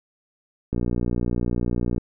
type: click train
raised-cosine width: 3 ms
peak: -12 dBFS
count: 76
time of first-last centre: 0.73-1.98 s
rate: 60 Hz
effects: none